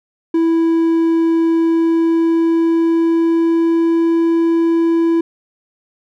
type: tone with pitch glide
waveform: triangle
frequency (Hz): 329.6 to 332.5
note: E4 to E4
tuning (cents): 0 to +15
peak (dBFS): -9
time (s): 0.34-5.21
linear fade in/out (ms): 5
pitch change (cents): +15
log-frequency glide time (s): 1.51-4.17
effects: none